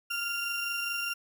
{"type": "tone pair together", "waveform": "35% pulse", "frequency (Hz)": [1396.9, 2769], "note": ["F6", "F7"], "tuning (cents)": [0, -15], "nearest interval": "octave", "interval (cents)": 1185, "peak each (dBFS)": [-33, -31], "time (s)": [0.1, 1.14], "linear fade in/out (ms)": 10, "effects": []}